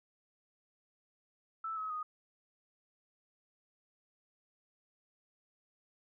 sine tone with pitch steps, 1318.5 / 1279.5 / 1241.6 Hz, E6 / D#6 / D#6, 0 / +48 / -4 cents, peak -36 dBFS, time 1.64-2.03 s, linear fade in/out 5 ms, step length 130 ms, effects none

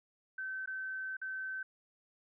sine tone with dropouts, 1537 Hz, G6, 35 cents flat, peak -37 dBFS, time 0.38-1.63 s, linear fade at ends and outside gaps 5 ms, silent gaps 0.66-0.674 / 1.169-1.215 s, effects none

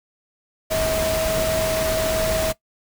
sine tone in noise, 640 Hz, D#5, 49 cents sharp, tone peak -21 dBFS, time 0.7-2.53 s, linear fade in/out 20 ms, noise pink, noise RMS -25 dBFS, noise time 0.7-2.53 s, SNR +1 dB, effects noise-tail reverb RT60 0.1 s tail -18 dB re dry

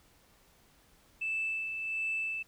sine tone with tremolo, 2637 Hz, E7, in tune, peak -29 dBFS, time 1.21-2.43 s, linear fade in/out 10 ms, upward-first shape sine, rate 1.4 Hz, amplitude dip 45%, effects tanh soft clip ceiling -26 dBFS + pink hiss -64 dBFS RMS until 2.47 s

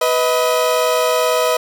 30% pulse tone pair together, 494.8 / 633 Hz, B4 / D#5, +3 / +30 cents, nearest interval major third, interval 427 cents, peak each -14 dBFS, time 0.01-1.57 s, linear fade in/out 5 ms, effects none

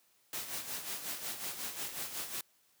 white noise with tremolo, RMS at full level -38 dBFS, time 0.33-2.41 s, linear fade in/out 2 ms, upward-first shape sine, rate 5.5 Hz, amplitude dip 60%, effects white hiss -70 dBFS RMS until 2.8 s + high-pass 100 Hz 12 dB/octave

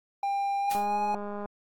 triangle tone with pitch glide, 797 to 833.7 Hz, G5 to G#5, +28 to +6 cents, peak -24 dBFS, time 0.23-1.15 s, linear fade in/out 2 ms, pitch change +78 cents, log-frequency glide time 0.6-1.01 s
white noise with exponential decay, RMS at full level -35 dBFS, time 0.71-0.92 s, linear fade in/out 1 ms, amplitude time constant 45 ms
click train, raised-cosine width 1 ms, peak -24 dBFS, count 146, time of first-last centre 0.75-1.457 s, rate 205 Hz
effects AAC 64 kbps

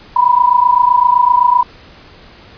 sine tone pair together, 969.2 / 997 Hz, B5 / B5, -33 / +16 cents, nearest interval unison, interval 49 cents, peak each -10 dBFS, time 0.16-1.63 s, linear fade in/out 5 ms, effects pink hiss -40 dBFS RMS until 2.57 s + resampled to 11025 Hz

